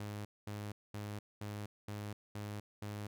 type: tone bursts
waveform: sawtooth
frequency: 103.83 Hz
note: G#2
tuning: in tune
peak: -37 dBFS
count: 7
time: 0-3.07 s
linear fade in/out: 5 ms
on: 250 ms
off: 220 ms
effects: none